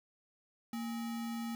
sine tone with sample-and-hold, 230.8 Hz, A#3, 17 cents flat, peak -36 dBFS, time 0.73-1.55 s, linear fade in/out 2 ms, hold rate 1050 Hz, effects none

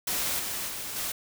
white noise with level steps, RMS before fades -29 / -33 / -36 / -32 dBFS, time 0.07-1.12 s, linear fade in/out 5 ms, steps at 0.39 / 0.68 / 0.96 s, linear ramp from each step 5 ms, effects none

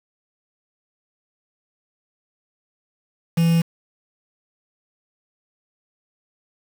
triangle tone with quantisation, 166.5 Hz, E3, 18 cents sharp, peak -12 dBFS, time 3.37-3.62 s, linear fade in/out 10 ms, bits 5, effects none

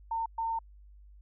sine tone bursts at uneven times, 908 Hz, A#5, 46 cents flat, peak -29 dBFS, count 2, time 0.11-0.26 / 0.38-0.59 s, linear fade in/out 5 ms, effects added 50 Hz sine -51 dBFS peak until 1.21 s

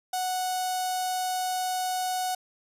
sawtooth tone with notch filter, 738 Hz, F#5, 5 cents flat, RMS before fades -29 dBFS, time 0.13-2.35 s, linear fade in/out 5 ms, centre 1900 Hz, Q 0.61, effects resampled to 32000 Hz

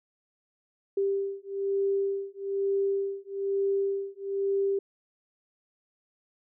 sine beating tone pair, 393.8 / 394.9 Hz, G4 / G4, +8 / +13 cents, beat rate 1.1 Hz, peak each -29 dBFS, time 0.97-4.79 s, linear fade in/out 5 ms, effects none

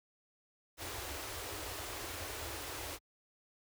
pink band-stop noise, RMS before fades -42 dBFS, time 0.77-2.99 s, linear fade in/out 50 ms, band 110 to 290 Hz, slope 48 dB/octave, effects high-pass 60 Hz 12 dB/octave

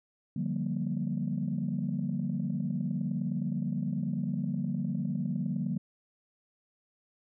sine chord, G minor seventh, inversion second, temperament just, 147 / 176.4 / 196 / 235.2 Hz, D3 / F3 / G3 / Bb3, +2 / +18 / 0 / +16 cents, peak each -34 dBFS, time 0.36-5.78 s, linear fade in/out 5 ms, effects tanh soft clip ceiling -21 dBFS

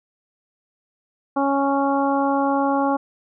harmonic tone, 277.2 Hz, C#4, in tune, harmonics 1 / 2 / 3 / 4 / 5, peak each -21 / -24 / -22 / -26 / -32 dBFS, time 1.36-2.97 s, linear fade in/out 10 ms, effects none

